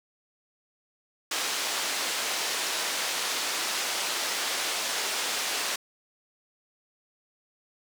white band-pass noise, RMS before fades -30 dBFS, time 1.31-5.76 s, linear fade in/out 5 ms, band 390 to 6200 Hz, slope 12 dB/octave, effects none

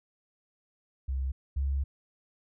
sine tone pair in turn, 66.3 / 68.72 Hz, C2 / C#2, +23 / -14 cents, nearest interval minor second, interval 63 cents, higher second, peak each -28 / -26 dBFS, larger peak second, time 1.08-1.32 / 1.56-1.84 s, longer second, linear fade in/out 10 ms, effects none

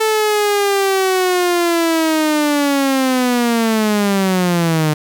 sawtooth linear sweep, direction down, 440.7 to 150.3 Hz, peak -9 dBFS, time 0-4.94 s, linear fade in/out 10 ms, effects 7-bit

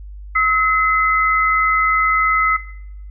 sine tone pair together, 1288 / 2045 Hz, E6 / C7, -41 / -40 cents, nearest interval minor sixth, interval 801 cents, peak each -15 dBFS, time 0.35-2.57 s, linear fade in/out 10 ms, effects noise-tail reverb RT60 0.8 s tail -17 dB re dry + added 50 Hz sine -31 dBFS peak until 3.1 s

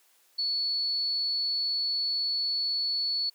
sine tone, 4422 Hz, C#8, 5 cents flat, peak -26 dBFS, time 0.38-3.3 s, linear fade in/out 10 ms, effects white hiss -64 dBFS RMS until 3.34 s + high-pass 400 Hz 12 dB/octave

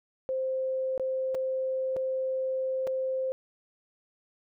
sine tone with dropouts, 523.3 Hz, C5, in tune, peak -27 dBFS, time 0.29-3.32 s, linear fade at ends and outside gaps 0 ms, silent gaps 0.978-0.997 / 1.346-1.35 / 1.963-1.967 / 2.87-2.874 s, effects none

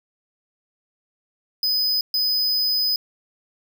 square tone bursts at uneven times, 5010 Hz, D#8, 11 cents sharp, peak -19 dBFS, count 2, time 1.63-2.01 / 2.14-2.96 s, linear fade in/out 2 ms, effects 9-bit

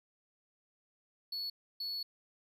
triangle tone bursts at uneven times, 4404 Hz, C#8, 12 cents flat, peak -35 dBFS, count 2, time 1.32-1.5 / 1.8-2.03 s, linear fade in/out 5 ms, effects none

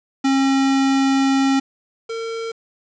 square tone pair in turn, 270.4 / 454.8 Hz, C#4 / A#4, -43 / -43 cents, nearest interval major sixth, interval 900 cents, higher second, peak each -15 / -25 dBFS, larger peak first, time 0.24-1.6 / 2.09-2.52 s, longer first, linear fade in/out 10 ms, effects resampled to 16000 Hz + 7-bit

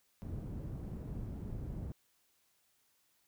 white low-pass noise, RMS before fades -42 dBFS, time 0.22-1.92 s, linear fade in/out 0 ms, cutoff 150 Hz, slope 12 dB/octave, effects white hiss -74 dBFS RMS until 3.27 s

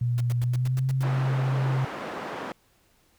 sine tone with pitch glide, 120.7 to 132.39 Hz, B2 to C3, -39 to +21 cents, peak -22 dBFS, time 0.01-1.85 s, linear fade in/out 5 ms, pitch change +160 cents, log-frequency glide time 0.4-0.89 s
pink noise bursts, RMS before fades -40 dBFS, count 8, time 0.18-1.03 s, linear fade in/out 0 ms, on 24 ms, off 94 ms
white band-pass noise, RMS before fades -35 dBFS, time 1.03-2.52 s, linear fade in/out 0 ms, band 190 to 1100 Hz, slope 12 dB/octave
effects pink hiss -64 dBFS RMS until 3.18 s

